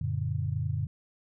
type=chord; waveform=sine; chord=Gb augmented; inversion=none; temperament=just; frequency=92.5 / 115.62 / 144.53 Hz; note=Gb2 / Bb2 / D3; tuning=0 / -14 / -27 cents; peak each=-32 dBFS; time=0.01-0.87 s; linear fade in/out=5 ms; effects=none